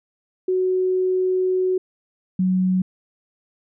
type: tone pair in turn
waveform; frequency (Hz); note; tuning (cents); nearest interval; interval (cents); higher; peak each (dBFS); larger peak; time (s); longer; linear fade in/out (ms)
sine; 370.7 / 185.35; F#4 / F#3; +3 / +3; octave; 1200; first; -17 / -16; second; 0.48-1.78 / 2.39-2.82; first; 5
effects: none